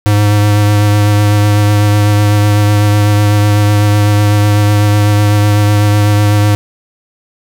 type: tone with vibrato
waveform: square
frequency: 103.83 Hz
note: G#2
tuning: in tune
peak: -7 dBFS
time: 0.06-6.55 s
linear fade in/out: 0 ms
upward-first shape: triangle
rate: 8 Hz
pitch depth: 20 cents each way
effects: none